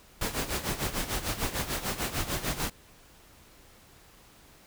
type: noise with tremolo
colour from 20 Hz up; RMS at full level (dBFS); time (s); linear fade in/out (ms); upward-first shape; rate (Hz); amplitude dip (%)
pink; -29; 0.21-2.7; 5; sine; 6.7; 75
effects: pink hiss -56 dBFS RMS until 4.66 s